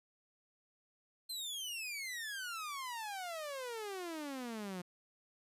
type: exponential sweep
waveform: sawtooth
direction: down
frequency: 4186 to 174.61 Hz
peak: -37 dBFS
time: 1.29-4.82 s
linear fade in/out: 10 ms
effects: resampled to 32000 Hz + 12-bit